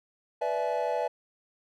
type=chord; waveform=triangle; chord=E dominant seventh; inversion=second; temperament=equal with one note detuned; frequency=493.9 / 587.3 / 659.3 / 852.5 Hz; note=B4 / D5 / E5 / G#5; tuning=0 / 0 / 0 / +45 cents; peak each=-30 dBFS; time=0.41-1.08 s; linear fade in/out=10 ms; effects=tanh soft clip ceiling -14 dBFS